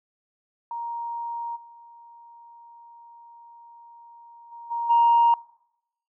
sine tone with level steps, 937 Hz, A#5, 9 cents sharp, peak -29 / -46 / -39 / -25 / -14 dBFS, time 0.71-5.34 s, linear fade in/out 2 ms, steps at 1.55 / 4.51 / 4.7 / 4.89 s, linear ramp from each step 20 ms, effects noise-tail reverb RT60 0.8 s tail -23 dB re dry + tanh soft clip ceiling -10 dBFS

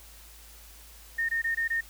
sine tone bursts, 1833 Hz, A#6, 30 cents flat, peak -25 dBFS, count 5, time 1.18-1.81 s, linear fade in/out 10 ms, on 110 ms, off 20 ms, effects added 54 Hz sine -51 dBFS peak until 1.89 s + white hiss -52 dBFS RMS until 1.89 s

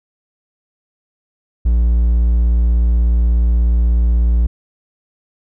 triangle tone, 58.27 Hz, A#1, in tune, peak -8 dBFS, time 1.65-4.47 s, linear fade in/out 10 ms, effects none

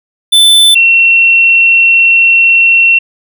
square / sine tone pair in turn, 3520 / 2718 Hz, A7 / F7, 0 / -48 cents, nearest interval major third, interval 448 cents, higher first, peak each -3 dBFS, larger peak neither, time 0.32-0.75 / 0.75-2.99 s, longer second, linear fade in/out 10 ms, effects none

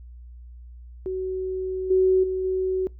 sine tone with level steps, 374.6 Hz, F#4, 21 cents sharp, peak -25 / -15 / -23 / -21 dBFS, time 1.06-2.87 s, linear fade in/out 0 ms, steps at 1.9 / 2.23 / 2.44 s, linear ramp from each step 10 ms, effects noise-tail reverb RT60 0.2 s tail -23 dB re dry + added 60 Hz sine -40 dBFS peak until 2.99 s

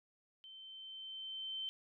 sine tone with level ramp, 3095 Hz, G7, 23 cents flat, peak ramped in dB -52 to -38 dBFS, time 0.44-1.69 s, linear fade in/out 0 ms, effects none

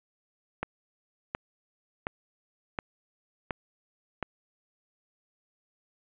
click train, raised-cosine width 0.5 ms, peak -15 dBFS, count 6, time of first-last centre 0.63-4.227 s, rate 1.39 Hz, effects resampled to 8000 Hz + 9-bit

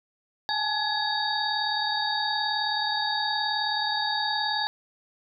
sine tone cluster, 829 / 868 / 1684 / 3762 / 4577 Hz, G#5 / A5 / G#6 / A#7 / D8, -3 / -24 / +24 / +15 / -45 cents, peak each -31 dBFS, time 0.49-4.67 s, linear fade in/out 0 ms, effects none

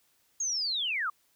sine linear sweep, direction down, 6645 to 1122 Hz, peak -28 dBFS, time 0.4-1.1 s, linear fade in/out 5 ms, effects white hiss -69 dBFS RMS until 1.35 s

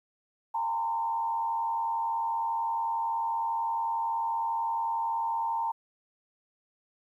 sine tone with frequency modulation, 914 Hz, A#5, 34 cents flat, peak -27 dBFS, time 0.54-5.72 s, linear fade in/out 10 ms, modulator 91 Hz, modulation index 0.68, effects 11-bit

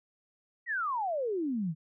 sine exponential sweep, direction down, 1975.5 to 148.8 Hz, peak -29 dBFS, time 0.66-1.75 s, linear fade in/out 50 ms, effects none

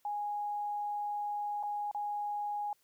sine tone with dropouts, 827 Hz, G#5, 8 cents flat, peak -33 dBFS, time 0.05-2.73 s, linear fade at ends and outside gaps 2 ms, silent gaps 1.629-1.634 / 1.913-1.947 s, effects white hiss -72 dBFS RMS until 2.83 s

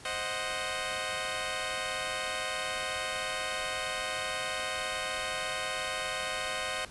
10% pulse chord, C diminished, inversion none, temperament equal, 523.3 / 622.3 / 740 Hz, C5 / Eb5 / Gb5, 0 / 0 / 0 cents, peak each -28 / -28 / -29 dBFS, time 0.05-6.85 s, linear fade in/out 2 ms, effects pink hiss -50 dBFS RMS until 6.9 s + resampled to 24000 Hz

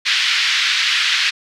white band-pass noise, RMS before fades -17 dBFS, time 0.05-1.31 s, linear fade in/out 20 ms, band 1600 to 4200 Hz, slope 24 dB/octave, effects none

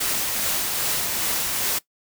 white noise with tremolo, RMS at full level -23 dBFS, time 0-1.79 s, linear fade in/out 10 ms, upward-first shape triangle, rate 2.5 Hz, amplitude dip 30%, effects noise-tail reverb RT60 0.1 s tail -19 dB re dry

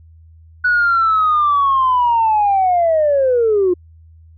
sine linear sweep, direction down, 1480 to 348.1 Hz, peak -10 dBFS, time 0.64-3.74 s, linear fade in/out 10 ms, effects tanh soft clip ceiling -7 dBFS + added 81 Hz sine -41 dBFS peak until 4.37 s

